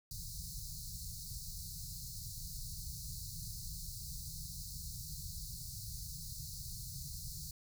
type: band-stop noise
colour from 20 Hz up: pink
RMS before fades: -45 dBFS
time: 0.11-7.51 s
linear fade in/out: 2 ms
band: 170 to 4100 Hz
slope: 96 dB/octave
effects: none